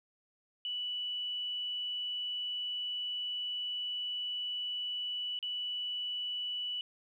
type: tone with dropouts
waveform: sine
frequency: 2960 Hz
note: F#7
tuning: in tune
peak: -34 dBFS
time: 0.65-6.81 s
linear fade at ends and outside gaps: 1 ms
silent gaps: 5.39-5.427 s
effects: 12-bit